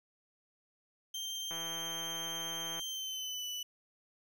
30% pulse tone with pitch glide, 3154 to 2977 Hz, G7 to F#7, +10 to +10 cents, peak -35 dBFS, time 1.14-3.63 s, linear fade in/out 5 ms, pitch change -100 cents, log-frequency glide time 2.81-3.45 s
click train, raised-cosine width 0.5 ms, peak -31 dBFS, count 213, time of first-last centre 1.51-2.795 s, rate 165 Hz
effects none

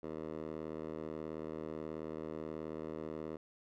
10% pulse tone with band-pass filter, 78.5 Hz, D#2, 16 cents sharp, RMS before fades -43 dBFS, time 0.03-3.37 s, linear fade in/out 5 ms, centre 470 Hz, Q 1.1, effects none

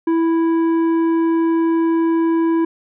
sine tone with tanh clipping, 329.6 Hz, E4, in tune, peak -15 dBFS, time 0.07-2.65 s, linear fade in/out 5 ms, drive 9 dB, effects none

